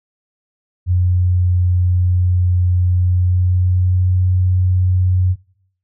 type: tone with pitch glide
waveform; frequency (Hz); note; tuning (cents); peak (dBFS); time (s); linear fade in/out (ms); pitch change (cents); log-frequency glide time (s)
sine; 89.9 to 91.63; F#2 to F#2; -49 to -16; -11; 0.86-5.36; 50; +33; 2.97-4.18
effects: noise-tail reverb RT60 0.7 s tail -22 dB re dry